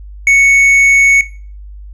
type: tone with tanh clipping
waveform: sine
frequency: 2217 Hz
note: C#7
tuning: in tune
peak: -6 dBFS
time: 0.27-1.21 s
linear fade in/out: 2 ms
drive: 6 dB
effects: noise-tail reverb RT60 0.4 s tail -17 dB re dry + added 50 Hz sine -28 dBFS peak until 1.93 s